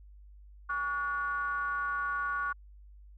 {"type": "ring-modulated tone", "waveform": "triangle", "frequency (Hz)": 159.4, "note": "D#3", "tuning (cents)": 42, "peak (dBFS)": -25, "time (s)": [0.69, 2.53], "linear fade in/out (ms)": 10, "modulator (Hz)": 1290, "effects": ["added 50 Hz sine -50 dBFS peak until 3.17 s"]}